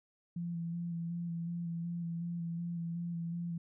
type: tone with vibrato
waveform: sine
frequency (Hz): 169.9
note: F3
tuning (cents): -47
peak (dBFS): -35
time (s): 0.36-3.58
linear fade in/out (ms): 5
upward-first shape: square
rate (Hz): 2.7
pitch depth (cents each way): 19
effects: none